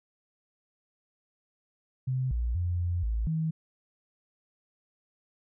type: tone with pitch steps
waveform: sine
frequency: 129.4 / 59 / 87.9 / 87.4 / 55.3 / 159.8 Hz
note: C3 / A#1 / F2 / F2 / A1 / D#3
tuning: -19 / +22 / +12 / +2 / +9 / +47 cents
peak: -26 dBFS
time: 2.07-3.51 s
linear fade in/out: 10 ms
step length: 240 ms
effects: none